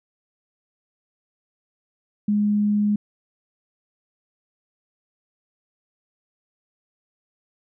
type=tone; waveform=sine; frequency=207.7 Hz; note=G#3; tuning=in tune; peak=-17 dBFS; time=2.28-2.96 s; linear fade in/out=5 ms; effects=none